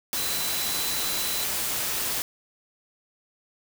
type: tone in noise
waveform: sine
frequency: 4001 Hz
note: B7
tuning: 22 cents sharp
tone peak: -33 dBFS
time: 0.17-1.44 s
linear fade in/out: 0 ms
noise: white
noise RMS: -28 dBFS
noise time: 0.13-2.22 s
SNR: -8 dB
effects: none